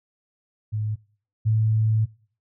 sine tone pair in turn, 107.2 / 109.71 Hz, A2 / A2, -45 / -5 cents, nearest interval unison, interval 40 cents, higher second, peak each -23 / -17 dBFS, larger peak second, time 0.72-0.96 / 1.45-2.06 s, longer second, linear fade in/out 20 ms, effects noise-tail reverb RT60 0.5 s tail -24 dB re dry

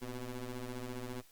20% pulse ring-modulated tone, 123.6 Hz, B2, 2 cents sharp, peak -32 dBFS, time 0.01-1.22 s, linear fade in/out 20 ms, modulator 131 Hz, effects white hiss -64 dBFS RMS until 1.31 s + Opus 48 kbps

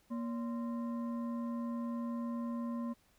sine tone with frequency modulation, 236.1 Hz, A#3, 22 cents sharp, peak -35 dBFS, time 0.1-2.94 s, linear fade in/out 20 ms, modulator 804 Hz, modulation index 0.46, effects pink hiss -70 dBFS RMS until 3.18 s

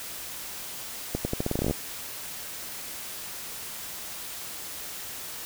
accelerating click train, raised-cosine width 2 ms, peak -13 dBFS, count 14, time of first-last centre 1.15-1.71 s, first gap 100 ms, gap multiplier 0.84, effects white hiss -38 dBFS RMS until 5.45 s

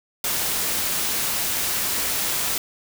white noise, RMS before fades -24 dBFS, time 0.24-2.58 s, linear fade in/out 2 ms, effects none

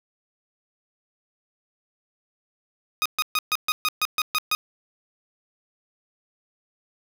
15% pulse tone bursts, 1244.5 Hz, D#6, in tune, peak -14 dBFS, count 10, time 3.02-4.55 s, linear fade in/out 0 ms, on 36 ms, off 130 ms, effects none

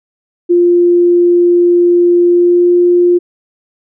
sine tone with pitch glide, 349.6 to 352.2 Hz, F4 to F4, +2 to +15 cents, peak -5 dBFS, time 0.49-3.19 s, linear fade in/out 20 ms, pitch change +13 cents, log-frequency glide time 2.27-2.73 s, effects none

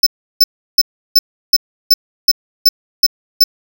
square tone bursts, 5274 Hz, E8, in tune, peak -5 dBFS, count 10, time 0.03-3.44 s, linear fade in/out 5 ms, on 35 ms, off 340 ms, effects none

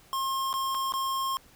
square tone with dropouts, 1070 Hz, C6, 38 cents sharp, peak -28 dBFS, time 0.13-1.37 s, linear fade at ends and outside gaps 0 ms, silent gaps 0.529-0.539 / 0.746-0.749 / 0.922-0.938 s, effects pink hiss -57 dBFS RMS until 1.55 s

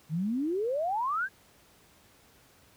sine exponential sweep, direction up, 146.83 to 1657 Hz, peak -27 dBFS, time 0.09-1.29 s, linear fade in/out 50 ms, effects pink hiss -60 dBFS RMS until 2.76 s + high-pass 60 Hz 12 dB/octave

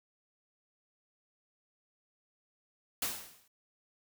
white noise with exponential decay, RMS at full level -31 dBFS, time 3.02-3.48 s, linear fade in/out 5 ms, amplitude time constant 100 ms, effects none

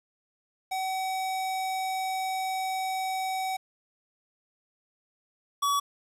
square tone pair in turn, 758 / 1135.7 Hz, F#5 / C#6, +42 / +42 cents, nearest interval perfect fifth, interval 700 cents, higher second, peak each -29 / -24 dBFS, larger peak second, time 0.71-3.57 / 5.62-5.8 s, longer first, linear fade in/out 10 ms, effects resampled to 32000 Hz + 9-bit

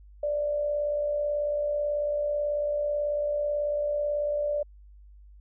sine tone with amplitude modulation, 587.3 Hz, D5, in tune, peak -23 dBFS, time 0.23-4.63 s, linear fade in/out 5 ms, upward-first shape sine, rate 58.2 Hz, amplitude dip 40%, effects added 50 Hz sine -48 dBFS peak until 5.4 s

